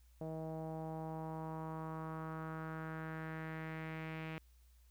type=tone with low-pass filter sweep; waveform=sawtooth; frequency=159.4 Hz; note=D#3; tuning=42 cents sharp; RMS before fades=-44 dBFS; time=0.21-4.38 s; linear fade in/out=0 ms; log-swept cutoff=630 to 2500 Hz; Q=3; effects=added 60 Hz sine -62 dBFS peak until 4.9 s + white hiss -75 dBFS RMS until 4.9 s